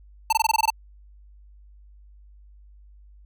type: tone bursts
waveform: square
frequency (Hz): 889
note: A5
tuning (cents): +18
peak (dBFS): -17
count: 9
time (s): 0.3-0.703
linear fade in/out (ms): 5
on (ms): 27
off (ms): 20
effects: added 50 Hz sine -47 dBFS peak until 3.25 s